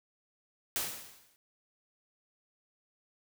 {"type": "noise with exponential decay", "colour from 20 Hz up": "white", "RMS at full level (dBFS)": -31, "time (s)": [0.76, 1.36], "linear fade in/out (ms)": 0, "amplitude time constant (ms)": 130, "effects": []}